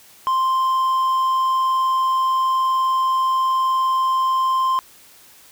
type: tone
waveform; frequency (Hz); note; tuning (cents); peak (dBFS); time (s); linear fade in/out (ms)
triangle; 1046.5; C6; 0; -14; 0.27-4.79; 0
effects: white hiss -48 dBFS RMS until 5.51 s